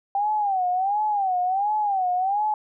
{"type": "tone with vibrato", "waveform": "sine", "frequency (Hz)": 784, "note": "G5", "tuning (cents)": 0, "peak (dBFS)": -20, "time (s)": [0.15, 2.54], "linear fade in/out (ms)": 2, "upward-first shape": "sine", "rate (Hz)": 1.4, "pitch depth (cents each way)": 150, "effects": []}